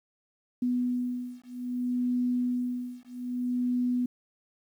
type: beating tone pair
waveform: sine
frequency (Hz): 246.9 / 247.52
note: B3 / B3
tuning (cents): 0 / +4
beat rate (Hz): 0.62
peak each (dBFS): -30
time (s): 0.62-4.06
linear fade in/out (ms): 5
effects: 10-bit